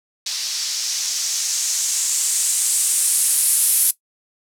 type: noise with low-pass filter sweep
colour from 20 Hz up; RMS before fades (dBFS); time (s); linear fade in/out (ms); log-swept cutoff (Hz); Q
violet; -20; 0.26-3.91; 5; 4800 to 11000; 2.4
effects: noise-tail reverb RT60 0.1 s tail -17 dB re dry